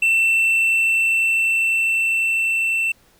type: tone with level ramp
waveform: triangle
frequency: 2682 Hz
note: E7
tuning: 29 cents sharp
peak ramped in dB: -12 to -16 dBFS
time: 0.02-2.92 s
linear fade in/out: 5 ms
effects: pink hiss -56 dBFS RMS until 3.19 s